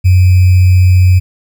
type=tone with sample-and-hold; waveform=sine; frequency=91.5 Hz; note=F#2; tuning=19 cents flat; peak=-3 dBFS; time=0.04-1.2 s; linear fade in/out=20 ms; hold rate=2450 Hz; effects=none